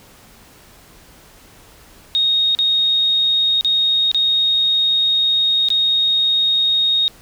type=tone with dropouts; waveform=sine; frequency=3729 Hz; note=A#7; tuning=in tune; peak=-13 dBFS; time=2.15-7.08 s; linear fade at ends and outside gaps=0 ms; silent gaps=2.55-2.589 / 3.61-3.647 / 4.115-4.146 / 5.686-5.703 s; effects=pink hiss -46 dBFS RMS until 7.21 s

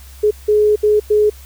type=tone bursts at uneven times; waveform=sine; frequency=421.7 Hz; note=G#4; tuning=26 cents sharp; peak=-9 dBFS; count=4; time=0.23-0.31 / 0.48-0.76 / 0.83-1 / 1.1-1.3 s; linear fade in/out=10 ms; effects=added 67 Hz sine -36 dBFS peak until 1.45 s + white hiss -44 dBFS RMS until 1.45 s

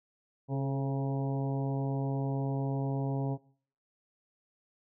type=harmonic tone with a mistuned harmonic; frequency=136.2 Hz; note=C#3; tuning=30 cents flat; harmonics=1 / 2 / 3 / 4 / 5 / 6 / 7; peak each=-30 / -36 / -40 / -42 / -44 / -46 / -47 dBFS; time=0.48-3.38 s; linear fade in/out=50 ms; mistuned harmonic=3; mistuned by=+36 cents; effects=noise-tail reverb RT60 0.5 s tail -20 dB re dry

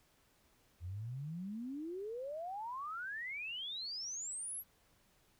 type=exponential sweep; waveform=sine; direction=up; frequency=82.41 to 11960 Hz; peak=-40 dBFS; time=0.8-4.64 s; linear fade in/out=50 ms; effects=pink hiss -71 dBFS RMS until 5.39 s

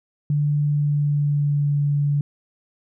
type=tone with pitch glide; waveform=sine; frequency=146.83 to 144.31 Hz; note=D3 to D3; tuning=0 to -30 cents; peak=-17 dBFS; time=0.3-2.21 s; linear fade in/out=2 ms; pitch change=-30 cents; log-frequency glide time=0.63-1.79 s; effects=none

